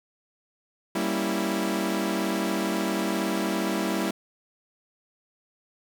sawtooth chord, G diminished seventh, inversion none, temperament equal, 196 / 233.1 / 277.2 / 329.6 Hz, G3 / Bb3 / Db4 / Fb4, 0 / 0 / 0 / 0 cents, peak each -25 / -28 / -30 / -25 dBFS, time 0.95-4.11 s, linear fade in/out 5 ms, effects 9-bit

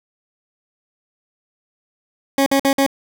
20% pulse tone bursts, 274.2 Hz, C#4, 19 cents flat, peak -8 dBFS, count 4, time 2.38-2.864 s, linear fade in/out 2 ms, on 82 ms, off 52 ms, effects none

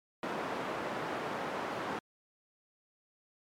white band-pass noise, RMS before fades -37 dBFS, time 0.23-1.99 s, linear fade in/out 2 ms, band 180 to 1100 Hz, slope 12 dB/octave, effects MP3 96 kbps

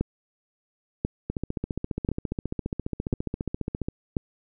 two click trains, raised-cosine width 3 ms, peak -15 / -11 dBFS, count 39 / 5, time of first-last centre 1.3-3.885 / 0.01-4.168 s, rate 14.7 / 0.962 Hz, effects none

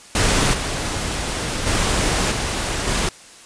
pink noise with level steps, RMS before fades -17 / -24 / -19 / -23 / -20 dBFS, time 0.15-3.09 s, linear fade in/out 2 ms, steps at 0.53 / 1.66 / 2.31 / 2.87 s, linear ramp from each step 10 ms, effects white hiss -43 dBFS RMS until 3.45 s + resampled to 22050 Hz

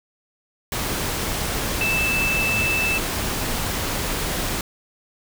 sine tone in noise, 2637 Hz, E7, in tune, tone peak -20 dBFS, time 1.81-2.98 s, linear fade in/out 2 ms, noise pink, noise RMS -25 dBFS, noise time 0.72-4.61 s, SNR +2 dB, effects none

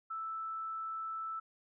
sine tone, 1318.5 Hz, E6, in tune, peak -37 dBFS, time 0.1-1.4 s, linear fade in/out 10 ms, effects none

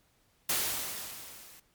white noise with level ramp, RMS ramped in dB -28 to -54 dBFS, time 0.49-1.6 s, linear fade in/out 5 ms, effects pink hiss -69 dBFS RMS until 1.74 s + MP3 96 kbps

